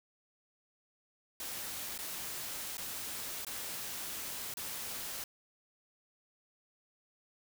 white noise with dropouts, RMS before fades -41 dBFS, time 1.4-5.24 s, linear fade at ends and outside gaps 2 ms, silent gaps 1.978-1.988 / 2.771-2.78 / 3.449-3.467 / 4.539-4.57 s, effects none

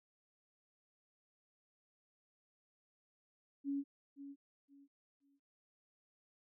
sine tone with echo, 279.8 Hz, C#4, 16 cents sharp, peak -35 dBFS, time 3.64-3.84 s, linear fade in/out 50 ms, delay 520 ms, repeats 3, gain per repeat -12 dB, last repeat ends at 5.4 s, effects none

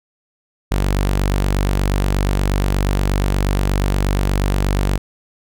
sawtooth tone, 48.4 Hz, G1, 21 cents flat, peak -11 dBFS, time 0.71-4.98 s, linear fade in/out 10 ms, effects none

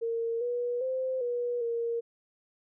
sine tone with pitch steps, 460.4 / 484.7 / 519 / 483.7 / 466.2 Hz, A#4 / B4 / C5 / B4 / A#4, -22 / -32 / -14 / -36 / 0 cents, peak -28 dBFS, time 0.01-2.01 s, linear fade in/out 20 ms, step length 400 ms, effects none

